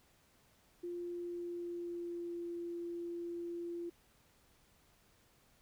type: tone with pitch glide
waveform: sine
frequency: 349.2 to 343.6 Hz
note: F4 to F4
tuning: 0 to -28 cents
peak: -39 dBFS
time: 0.83-3.9 s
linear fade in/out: 10 ms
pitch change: -28 cents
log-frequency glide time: 1.08-2.5 s
effects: pink hiss -69 dBFS RMS until 5.61 s